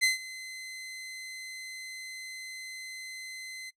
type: tone with ADSR envelope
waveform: sawtooth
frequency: 2052 Hz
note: C7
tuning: 34 cents flat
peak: -17 dBFS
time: 0.01-3.71 s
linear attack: 27 ms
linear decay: 140 ms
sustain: -19 dB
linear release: 23 ms
effects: noise-tail reverb RT60 0.1 s tail -22 dB re dry + low-pass 11000 Hz 12 dB/octave